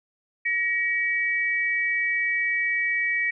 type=tone pair together; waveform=sine; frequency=1900 / 2284 Hz; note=A#6 / D7; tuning=+33 / -49 cents; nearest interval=minor third; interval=318 cents; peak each=-24 / -25 dBFS; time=0.45-3.31 s; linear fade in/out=10 ms; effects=none